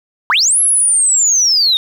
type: linear two-way sweep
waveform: sine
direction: up then down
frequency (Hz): 880 to 11190 to 3628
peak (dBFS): -8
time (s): 0.3-1.77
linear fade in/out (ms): 0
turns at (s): 0.6
effects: tanh soft clip ceiling -4 dBFS + 7-bit